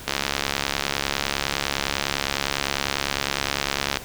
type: click train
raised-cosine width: 0.2 ms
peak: -4 dBFS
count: 273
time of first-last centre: 0.08-3.971 s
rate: 69.9 Hz
effects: pink hiss -39 dBFS RMS until 4.04 s